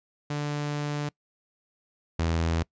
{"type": "tone pair in turn", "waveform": "sawtooth", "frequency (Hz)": [146.83, 82.59], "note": ["D3", "E2"], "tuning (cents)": [0, 4], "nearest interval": "minor seventh", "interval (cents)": 996, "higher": "first", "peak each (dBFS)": [-24, -20], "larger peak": "second", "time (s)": [[0.3, 1.09], [2.19, 2.63]], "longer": "first", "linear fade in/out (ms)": 5, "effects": ["noise-tail reverb RT60 0.1 s tail -24 dB re dry", "resampled to 16000 Hz"]}